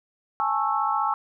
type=chord; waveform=sine; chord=A major seventh; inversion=third; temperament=just; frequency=825 / 880 / 1100 / 1320 Hz; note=G#5 / A5 / C#6 / E6; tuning=-12 / 0 / -14 / +2 cents; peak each=-27 dBFS; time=0.4-1.14 s; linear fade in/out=0 ms; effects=none